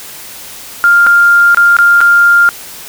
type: tone with dropouts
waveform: sine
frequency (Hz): 1400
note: F6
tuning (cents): +4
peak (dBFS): -3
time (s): 0.84-2.49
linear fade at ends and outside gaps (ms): 0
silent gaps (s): 1.065-1.069 / 1.546-1.572 / 1.767-1.787 / 2.006-2.013
effects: white hiss -29 dBFS RMS until 2.88 s